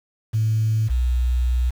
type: tone pair in turn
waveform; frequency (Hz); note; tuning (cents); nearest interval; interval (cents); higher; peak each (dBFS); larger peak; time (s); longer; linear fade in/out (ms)
sine; 110 / 61.74; A2 / B1; 0 / 0; minor seventh; 1000; first; -16; neither; 0.33-0.89 / 0.89-1.71; second; 20
effects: tanh soft clip ceiling -12 dBFS + 7-bit